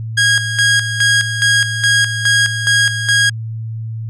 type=tone with tremolo; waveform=sawtooth; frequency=1639 Hz; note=G#6; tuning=23 cents flat; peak=-6 dBFS; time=0.17-3.3 s; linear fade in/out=10 ms; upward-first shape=square; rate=2.4 Hz; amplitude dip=65%; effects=added 112 Hz sine -21 dBFS peak until 4.09 s + resampled to 22050 Hz